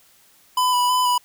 square tone with vibrato, 994 Hz, B5, 11 cents sharp, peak -17 dBFS, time 0.57-1.18 s, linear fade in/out 5 ms, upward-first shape square, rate 3.1 Hz, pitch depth 16 cents each way, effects white hiss -55 dBFS RMS until 1.24 s

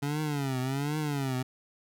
25% pulse tone with vibrato, 140.3 Hz, C#3, 21 cents sharp, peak -25 dBFS, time 0.02-1.43 s, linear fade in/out 10 ms, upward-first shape triangle, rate 1.3 Hz, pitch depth 180 cents each way, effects none

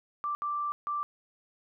sine tone bursts at uneven times, 1174.7 Hz, D6, in tune, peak -29 dBFS, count 3, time 0.24-0.35 / 0.42-0.72 / 0.87-1.03 s, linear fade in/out 0 ms, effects none

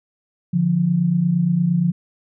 sine tone pair together, 146.83 / 175.47 Hz, D3 / F3, 0 / +8 cents, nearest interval minor third, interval 308 cents, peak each -21 / -16 dBFS, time 0.53-1.92 s, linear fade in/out 10 ms, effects none

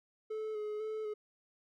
triangle tone with vibrato, 428.8 Hz, A4, 45 cents flat, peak -34 dBFS, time 0.3-1.14 s, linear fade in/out 10 ms, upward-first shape square, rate 2 Hz, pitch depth 23 cents each way, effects none

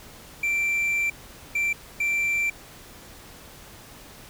triangle tone bursts at uneven times, 2349 Hz, D7, in tune, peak -20 dBFS, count 3, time 0.43-1.1 / 1.55-1.73 / 2-2.5 s, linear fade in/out 5 ms, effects pink hiss -46 dBFS RMS until 4.29 s

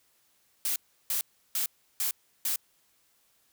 blue noise bursts, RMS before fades -29 dBFS, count 5, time 0.65-2.56 s, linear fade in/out 2 ms, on 110 ms, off 340 ms, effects white hiss -68 dBFS RMS until 3.52 s

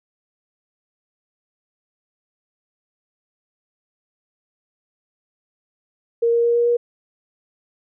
sine tone with pitch steps, 466.2 / 468.9 / 471.6 / 474.3 / 477.1 Hz, A#4 / A#4 / A#4 / A#4 / A#4, 0 / +10 / +20 / +30 / +40 cents, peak -14 dBFS, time 6.22-6.77 s, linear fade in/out 10 ms, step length 110 ms, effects none

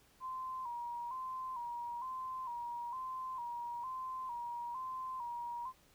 sine tone with vibrato, 993 Hz, B5, 9 cents sharp, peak -39 dBFS, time 0.2-5.73 s, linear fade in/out 50 ms, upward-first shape square, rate 1.1 Hz, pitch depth 73 cents each way, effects pink hiss -67 dBFS RMS until 5.94 s

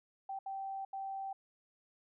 sine tone bursts at uneven times, 778 Hz, G5, 13 cents flat, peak -38 dBFS, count 3, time 0.29-0.39 / 0.46-0.85 / 0.93-1.33 s, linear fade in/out 5 ms, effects none

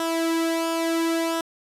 sawtooth tone with flanger, 329.6 Hz, E4, in tune, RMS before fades -24 dBFS, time 0-1.41 s, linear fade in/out 2 ms, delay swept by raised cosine 0.44 to 2.54 ms, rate 0.72 Hz, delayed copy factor -0.6, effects resampled to 32000 Hz

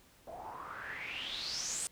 white noise with low-pass filter sweep, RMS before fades -41 dBFS, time 0.27-1.87 s, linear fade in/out 0 ms, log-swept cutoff 630 to 8700 Hz, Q 6.5, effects pink hiss -63 dBFS RMS until 1.91 s

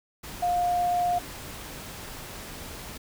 sine tone in noise, 708 Hz, F5, 23 cents sharp, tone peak -22 dBFS, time 0.42-1.19 s, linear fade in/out 10 ms, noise pink, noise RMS -40 dBFS, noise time 0.23-2.98 s, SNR +15 dB, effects none

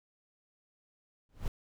brown noise with exponential growth, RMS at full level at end -30 dBFS, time 1.29-1.48 s, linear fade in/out 2 ms, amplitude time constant 40 ms, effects none

